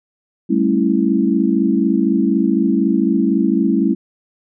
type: chord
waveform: sine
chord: A dominant seventh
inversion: third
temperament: equal with one note detuned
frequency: 196 / 220 / 273.8 / 329.6 Hz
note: G3 / A3 / C#4 / E4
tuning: 0 / 0 / -21 / 0 cents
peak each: -18 dBFS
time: 0.49-3.95 s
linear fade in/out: 20 ms
effects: none